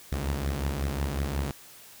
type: beating tone pair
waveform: sawtooth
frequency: 68.8 / 74.3 Hz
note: C#2 / D2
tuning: -12 / +21 cents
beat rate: 5.5 Hz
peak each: -25 / -29 dBFS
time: 0.12-1.51 s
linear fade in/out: 0 ms
effects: white hiss -50 dBFS RMS until 2 s